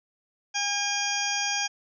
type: harmonic tone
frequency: 810 Hz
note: G#5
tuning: 43 cents flat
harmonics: 1 / 2 / 3 / 4 / 6 / 7 / 8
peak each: -33 / -33 / -33 / -33 / -33 / -33 / -33 dBFS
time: 0.54-1.68 s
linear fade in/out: 20 ms
effects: none